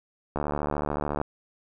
click train, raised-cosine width 1 ms, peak -14 dBFS, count 64, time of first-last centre 0.36-1.215 s, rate 73.7 Hz, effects none

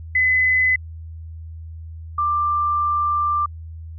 sine tone pair in turn, 2019 / 1183.3 Hz, B6 / D6, +38 / +13 cents, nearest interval major sixth, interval 925 cents, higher first, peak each -14 / -17 dBFS, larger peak first, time 0.15-0.76 / 2.18-3.46 s, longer second, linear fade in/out 5 ms, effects added 81 Hz sine -32 dBFS peak until 3.98 s

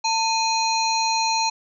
harmonic tone with a mistuned harmonic, 830.6 Hz, G#5, in tune, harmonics 1 / 3 / 5 / 7 / 8, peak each -21 / -28 / -25 / -32 / -32 dBFS, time 0.04-1.5 s, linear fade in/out 10 ms, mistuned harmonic 1, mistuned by +130 cents, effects none

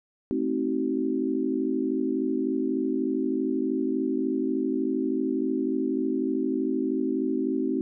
sine chord, A diminished seventh, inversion none, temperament just, 220 / 264 / 316.8 / 380.2 Hz, A3 / C4 / Eb4 / Gb4, 0 / +16 / +31 / +47 cents, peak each -33 / -27 / -29 / -30 dBFS, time 0.31-7.81 s, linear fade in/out 0 ms, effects none

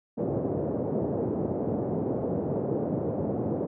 white band-pass noise, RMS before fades -29 dBFS, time 0.17-3.67 s, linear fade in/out 20 ms, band 100 to 530 Hz, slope 24 dB/octave, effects none

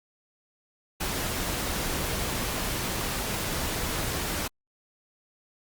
pink noise, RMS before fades -30 dBFS, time 1-4.48 s, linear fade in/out 10 ms, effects Opus 48 kbps

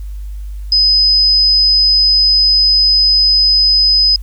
sine tone, 5030 Hz, D#8, 18 cents sharp, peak -7 dBFS, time 0.72-4.16 s, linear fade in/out 2 ms, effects added 50 Hz sine -22 dBFS peak until 4.22 s + white hiss -51 dBFS RMS until 4.22 s

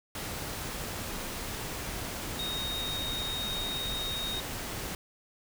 sine tone in noise, 3729 Hz, A#7, in tune, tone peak -33 dBFS, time 2.39-4.4 s, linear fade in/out 2 ms, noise pink, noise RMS -37 dBFS, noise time 0.15-4.95 s, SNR +1 dB, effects none

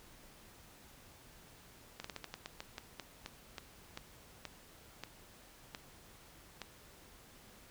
slowing click train, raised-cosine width 0.2 ms, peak -25 dBFS, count 17, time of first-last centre 2-6.617 s, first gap 44 ms, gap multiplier 1.22, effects pink hiss -59 dBFS RMS until 7.7 s

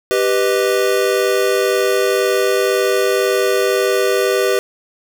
square chord, G augmented, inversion none, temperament equal, 392 / 493.9 / 622.3 Hz, G4 / B4 / D#5, 0 / 0 / 0 cents, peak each -17 / -18 / -22 dBFS, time 0.11-4.59 s, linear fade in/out 0 ms, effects none

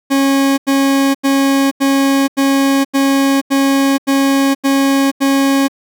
40% pulse tone bursts, 273.8 Hz, C#4, 21 cents flat, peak -9 dBFS, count 10, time 0.1-5.683 s, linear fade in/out 20 ms, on 480 ms, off 87 ms, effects none

